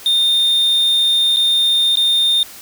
triangle tone with dropouts, 3637 Hz, A#7, 43 cents flat, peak -10 dBFS, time 0.06-2.43 s, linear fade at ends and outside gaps 1 ms, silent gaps 1.362-1.369 / 1.956-1.971 s, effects white hiss -37 dBFS RMS until 2.61 s

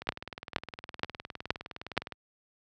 two click trains, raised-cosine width 0.3 ms, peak -9 / -23 dBFS, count 5 / 42, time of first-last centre 0.09-1.977 / 0.02-2.123 s, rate 2.12 / 19.5 Hz, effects high-pass 60 Hz 12 dB/octave

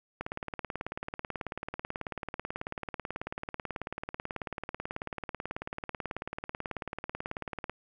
click train, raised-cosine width 0.5 ms, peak -20 dBFS, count 138, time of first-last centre 0.21-7.696 s, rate 18.3 Hz, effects none

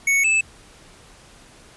square tone pair in turn, 2217 / 2623 Hz, C#7 / E7, 0 / -9 cents, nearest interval minor third, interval 291 cents, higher second, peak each -16 dBFS, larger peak neither, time 0.07-0.24 / 0.24-0.41 s, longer neither, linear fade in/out 5 ms, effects pink hiss -48 dBFS RMS until 1.76 s + resampled to 24000 Hz

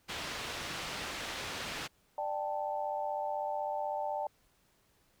white low-pass noise, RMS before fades -40 dBFS, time 0.08-1.88 s, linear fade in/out 20 ms, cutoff 3600 Hz, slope 12 dB/octave
sine chord, D suspended fourth, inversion none, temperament equal with one note detuned, 593.5 / 784 / 880 Hz, D5 / G5 / A5, +18 / 0 / 0 cents, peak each -37 dBFS, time 2.18-4.27 s, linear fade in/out 2 ms
effects pink hiss -70 dBFS RMS until 5.2 s

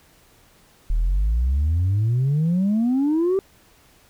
sine exponential sweep, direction up, 37.36 to 395.6 Hz, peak -15 dBFS, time 0.9-3.39 s, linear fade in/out 0 ms, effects tanh soft clip ceiling -15 dBFS + pink hiss -55 dBFS RMS until 4.09 s

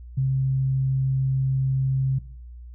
sine tone, 133.2 Hz, C3, 31 cents sharp, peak -19 dBFS, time 0.17-2.19 s, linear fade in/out 10 ms, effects noise-tail reverb RT60 0.5 s tail -18 dB re dry + added 60 Hz sine -38 dBFS peak until 2.74 s

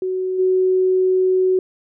sine tone with level steps, 372.4 Hz, F#4, 11 cents sharp, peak -19 / -13 dBFS, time 0.02-1.59 s, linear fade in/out 2 ms, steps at 0.38 s, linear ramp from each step 20 ms, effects none

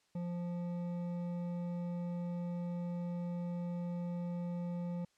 sine tone with hard clipping, 174.61 Hz, F3, in tune, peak -38 dBFS, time 0.15-5.05 s, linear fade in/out 5 ms, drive 9 dB, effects white hiss -74 dBFS RMS until 5.17 s + low-pass 7000 Hz 12 dB/octave

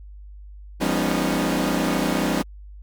sawtooth tone cluster, 173 / 201.6 / 246.8 / 277.8 / 309.5 Hz, F3 / G3 / B3 / C#4 / D#4, -16 / +49 / -1 / +4 / -9 cents, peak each -23 dBFS, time 0.8-2.43 s, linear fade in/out 20 ms, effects added 50 Hz sine -38 dBFS peak until 2.82 s + Opus 48 kbps

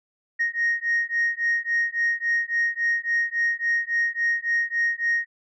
sine beating tone pair, 1864.7 / 1868.3 Hz, A#6 / A#6, 0 / +3 cents, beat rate 3.6 Hz, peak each -23 dBFS, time 0.39-5.26 s, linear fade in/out 20 ms, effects tanh soft clip ceiling -16 dBFS

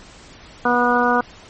harmonic tone, 243.7 Hz, B3, 23 cents flat, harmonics 1 / 2 / 3 / 4 / 5 / 6, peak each -21 / -21 / -21 / -21 / -21 / -21 dBFS, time 0.65-1.21 s, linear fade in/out 5 ms, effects pink hiss -43 dBFS RMS until 1.49 s + MP3 32 kbps

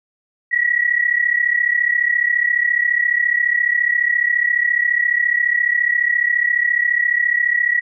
sine tone pair together, 1908 / 1942.5 Hz, A#6 / B6, +40 / -29 cents, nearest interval unison, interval 31 cents, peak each -17 dBFS, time 0.51-7.81 s, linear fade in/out 20 ms, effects none

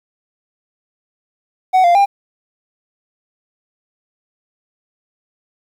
triangle tone with pitch steps, 747 / 695 / 799 Hz, F#5 / F5 / G5, +16 / -9 / +33 cents, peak -6 dBFS, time 1.73-2.06 s, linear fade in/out 20 ms, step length 110 ms, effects 8-bit

